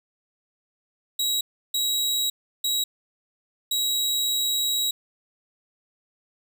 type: tone bursts at uneven times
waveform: sawtooth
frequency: 3854 Hz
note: B7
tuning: 43 cents flat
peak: -19 dBFS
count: 4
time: 1.19-1.41 / 1.74-2.3 / 2.64-2.84 / 3.71-4.91 s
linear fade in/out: 5 ms
effects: none